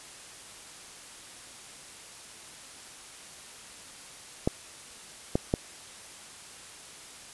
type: clicks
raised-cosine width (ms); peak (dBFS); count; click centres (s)
2; -10; 3; 4.475 / 5.355 / 5.539
effects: white hiss -47 dBFS RMS until 7.33 s + resampled to 24000 Hz